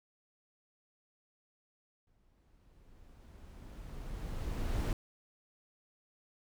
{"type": "noise with exponential growth", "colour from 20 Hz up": "brown", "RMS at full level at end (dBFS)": -31, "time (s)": [2.07, 4.93], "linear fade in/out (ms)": 2, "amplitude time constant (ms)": 620, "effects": []}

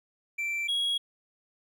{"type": "tone pair in turn", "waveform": "triangle", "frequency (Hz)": [2343, 3314], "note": ["D7", "G#7"], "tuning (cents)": [-5, -4], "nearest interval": "tritone", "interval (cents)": 601, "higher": "second", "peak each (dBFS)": [-27, -24], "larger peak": "second", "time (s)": [[0.38, 0.68], [0.68, 0.98]], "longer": "neither", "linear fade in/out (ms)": 10, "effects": []}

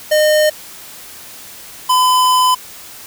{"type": "tone pair in turn", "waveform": "square", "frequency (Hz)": [611, 1010.8], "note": ["D#5", "B5"], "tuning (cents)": [-32, 40], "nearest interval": "major sixth", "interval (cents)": 872, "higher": "second", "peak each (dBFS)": -10, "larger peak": "neither", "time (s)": [[0.11, 0.5], [1.89, 2.55]], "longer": "second", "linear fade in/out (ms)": 10, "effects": ["white hiss -35 dBFS RMS until 3.06 s"]}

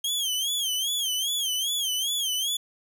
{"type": "tone with vibrato", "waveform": "sawtooth", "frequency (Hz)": 3205, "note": "G7", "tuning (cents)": 38, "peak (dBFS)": -22, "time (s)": [0.04, 2.57], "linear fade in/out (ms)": 5, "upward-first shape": "sine", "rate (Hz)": 2.5, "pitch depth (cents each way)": 130, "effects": []}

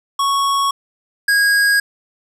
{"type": "tone pair in turn", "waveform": "square", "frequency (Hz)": [1108.7, 1640.2], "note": ["C#6", "G#6"], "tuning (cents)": [0, -22], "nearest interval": "perfect fifth", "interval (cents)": 678, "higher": "second", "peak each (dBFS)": [-15, -12], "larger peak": "second", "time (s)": [[0.19, 0.71], [1.28, 1.8]], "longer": "neither", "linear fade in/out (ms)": 5, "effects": ["low-pass 12000 Hz 12 dB/octave", "9-bit"]}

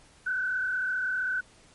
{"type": "tone with frequency modulation", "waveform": "sine", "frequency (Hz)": 1509, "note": "F#6", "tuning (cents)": 34, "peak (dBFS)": -26, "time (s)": [0.26, 1.41], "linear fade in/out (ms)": 10, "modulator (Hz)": 35.5, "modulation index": 1.1, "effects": ["pink hiss -57 dBFS RMS until 1.74 s", "MP3 48 kbps"]}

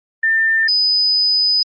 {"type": "tone pair in turn", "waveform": "sine", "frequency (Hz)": [1795, 4998], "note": ["A6", "D#8"], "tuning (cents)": [34, 7], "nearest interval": "octave + tritone", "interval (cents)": 1773, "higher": "second", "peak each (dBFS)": -12, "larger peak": "neither", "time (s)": [[0.23, 0.68], [0.68, 1.63]], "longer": "second", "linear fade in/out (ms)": 5, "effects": ["Opus 32 kbps"]}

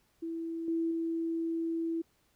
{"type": "tone with level steps", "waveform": "sine", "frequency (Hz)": 329.9, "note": "E4", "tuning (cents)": 1, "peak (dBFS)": [-34, -28, -30], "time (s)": [0.22, 2.02], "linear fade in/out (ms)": 10, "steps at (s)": [0.68, 0.91], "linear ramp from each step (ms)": 2, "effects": ["pink hiss -71 dBFS RMS until 2.35 s"]}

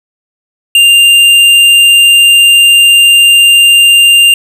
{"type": "tone with hard clipping", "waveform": "sine", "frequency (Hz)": 2794, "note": "F7", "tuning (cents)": 0, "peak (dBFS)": -3, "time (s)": [0.75, 4.34], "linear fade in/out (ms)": 2, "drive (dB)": 9, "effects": []}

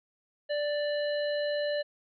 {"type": "harmonic tone with a mistuned harmonic", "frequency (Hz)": 587.3, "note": "D5", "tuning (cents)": 0, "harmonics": [1, 3, 5, 7], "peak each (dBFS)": [-28, -38, -43, -41], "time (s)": [0.49, 1.83], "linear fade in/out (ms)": 20, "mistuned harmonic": 7, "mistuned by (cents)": -18, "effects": []}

